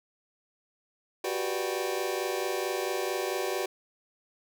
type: chord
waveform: sawtooth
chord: G major seventh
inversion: third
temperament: just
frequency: 367.5 / 392 / 490 / 588 Hz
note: F#4 / G4 / B4 / D5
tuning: -12 / 0 / -14 / +2 cents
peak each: -29 / -30 / -31 / -32 dBFS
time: 1.24-3.66 s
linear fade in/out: 5 ms
effects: none